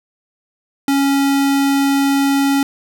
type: tone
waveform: square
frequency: 277.2 Hz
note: C#4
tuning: in tune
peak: -13 dBFS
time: 0.88-2.63 s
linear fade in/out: 2 ms
effects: none